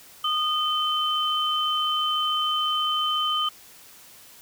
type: tone pair together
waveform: sine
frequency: 1231 / 3073 Hz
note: D#6 / G7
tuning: -19 / -35 cents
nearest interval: octave + major third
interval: 1584 cents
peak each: -25 / -24 dBFS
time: 0.24-3.49 s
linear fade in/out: 5 ms
effects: white hiss -49 dBFS RMS until 4.41 s